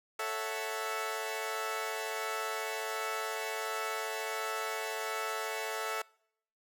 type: chord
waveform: 15% pulse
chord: F# minor seventh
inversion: first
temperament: equal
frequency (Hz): 440 / 554.4 / 659.3 / 740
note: A4 / C#5 / E5 / F#5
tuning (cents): 0 / 0 / 0 / 0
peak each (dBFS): -31 / -36 / -33 / -37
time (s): 0.19-6.02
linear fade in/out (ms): 5
effects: noise-tail reverb RT60 0.7 s tail -25 dB re dry